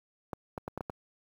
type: clicks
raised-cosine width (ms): 1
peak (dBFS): -21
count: 6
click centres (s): 0.332 / 0.578 / 0.679 / 0.776 / 0.808 / 0.898
effects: high-pass 60 Hz 12 dB/octave + 9-bit